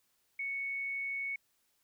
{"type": "tone", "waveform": "sine", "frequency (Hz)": 2217, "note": "C#7", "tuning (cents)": 0, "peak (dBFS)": -34, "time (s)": [0.39, 1.36], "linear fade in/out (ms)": 5, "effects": ["white hiss -75 dBFS RMS until 1.83 s"]}